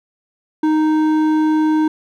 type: tone with hard clipping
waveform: triangle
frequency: 310.5 Hz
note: D#4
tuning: 3 cents flat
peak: -14 dBFS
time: 0.63-1.88 s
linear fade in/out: 5 ms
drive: 12 dB
effects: none